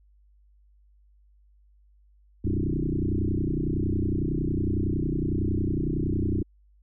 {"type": "tone with frequency modulation", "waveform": "sine", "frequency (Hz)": 107.5, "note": "A2", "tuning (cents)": -40, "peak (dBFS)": -23, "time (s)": [2.44, 6.43], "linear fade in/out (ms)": 10, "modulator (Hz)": 30.9, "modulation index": 7.9, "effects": ["added 50 Hz sine -56 dBFS peak until 6.82 s"]}